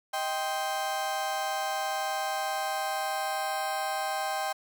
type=chord; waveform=35% pulse; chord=C minor; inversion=first; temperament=just; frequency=627.9 / 784.9 / 1046.5 Hz; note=Eb5 / G5 / C6; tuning=+16 / +2 / 0 cents; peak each=-34 / -29 / -35 dBFS; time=0.13-4.53 s; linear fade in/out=10 ms; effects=none